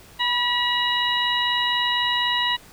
harmonic tone with a mistuned harmonic, 964 Hz, B5, 42 cents flat, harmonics 1 / 2 / 3 / 4, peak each -25 / -25 / -25 / -25 dBFS, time 0.19-2.57 s, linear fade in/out 20 ms, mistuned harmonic 1, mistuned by +30 cents, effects pink hiss -48 dBFS RMS until 2.72 s

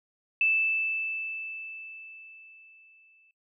sine tone with exponential decay, 2637 Hz, E7, in tune, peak -20 dBFS, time 0.41-3.31 s, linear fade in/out 2 ms, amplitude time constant 630 ms, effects noise-tail reverb RT60 0.2 s tail -26 dB re dry

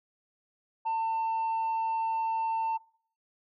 sine tone, 898 Hz, A5, 35 cents sharp, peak -24 dBFS, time 0.85-2.78 s, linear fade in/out 20 ms, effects noise-tail reverb RT60 0.5 s tail -22 dB re dry + tanh soft clip ceiling -26 dBFS

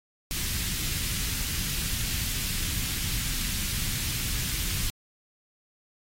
pink band-stop noise, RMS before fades -30 dBFS, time 0.31-4.9 s, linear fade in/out 0 ms, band 160 to 2400 Hz, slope 12 dB/octave, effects AAC 48 kbps

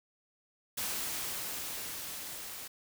white noise with level ramp, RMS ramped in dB -35 to -44 dBFS, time 0.77-2.68 s, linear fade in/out 10 ms, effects none

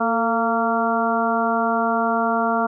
harmonic tone with a mistuned harmonic, 230 Hz, A#3, 23 cents flat, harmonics 1 / 2 / 3 / 4 / 5 / 6, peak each -24 / -27 / -22 / -26 / -26 / -25 dBFS, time 0-2.67 s, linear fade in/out 10 ms, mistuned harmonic 2, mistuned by -44 cents, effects none

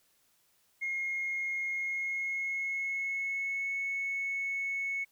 sine tone with pitch glide, 2147 to 2205 Hz, C7 to C#7, +44 to -10 cents, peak -30 dBFS, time 0.81-5.05 s, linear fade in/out 20 ms, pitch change +46 cents, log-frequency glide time 1.69-3.73 s, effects tanh soft clip ceiling -27 dBFS + white hiss -70 dBFS RMS until 5.11 s

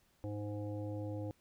harmonic tone, 103.9 Hz, G#2, 1 cent sharp, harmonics 1 / 3 / 5 / 7 / 8, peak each -40 / -43 / -45 / -56 / -57 dBFS, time 0.24-1.31 s, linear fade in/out 0 ms, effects pink hiss -72 dBFS RMS until 1.4 s

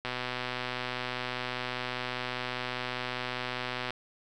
click train, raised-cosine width 0.3 ms, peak -17 dBFS, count 483, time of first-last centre 0.05-3.906 s, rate 125 Hz, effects none

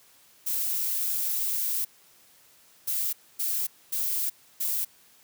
violet noise bursts at uneven times, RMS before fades -28 dBFS, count 5, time 0.46-1.85 / 2.87-3.13 / 3.39-3.67 / 3.92-4.3 / 4.6-4.85 s, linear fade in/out 10 ms, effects white hiss -58 dBFS RMS until 5.23 s + high-pass 60 Hz 12 dB/octave

